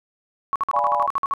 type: tone bursts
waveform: sine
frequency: 1108.7 Hz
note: C#6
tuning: in tune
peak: -18 dBFS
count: 11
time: 0.53-1.337 s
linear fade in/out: 0 ms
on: 27 ms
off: 51 ms
type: chord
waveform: sine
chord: D diminished seventh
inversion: none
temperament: equal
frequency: 587.3 / 698.5 / 830.6 / 987.8 Hz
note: D5 / F5 / Ab5 / Cb6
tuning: 0 / 0 / 0 / 0 cents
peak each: -27 / -28 / -23 / -22 dBFS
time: 0.73-1.07 s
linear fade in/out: 10 ms
effects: none